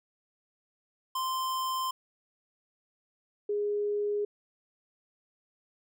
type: tone pair in turn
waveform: square / sine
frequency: 1041 / 413.1 Hz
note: C6 / G#4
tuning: -9 / -9 cents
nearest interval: octave + major third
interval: 1600 cents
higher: first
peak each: -30 / -27 dBFS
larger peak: second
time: 1.15-1.91 / 3.49-4.25 s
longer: neither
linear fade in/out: 5 ms
effects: none